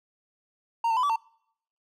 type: tone with pitch steps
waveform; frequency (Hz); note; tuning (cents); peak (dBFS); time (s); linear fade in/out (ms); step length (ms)
triangle; 924 / 898 / 1005 / 1150 / 903; A#5 / A5 / B5 / D6 / A5; -16 / +35 / +30 / -37 / +45; -20; 0.84-1.16; 5; 64
effects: noise-tail reverb RT60 0.7 s tail -26 dB re dry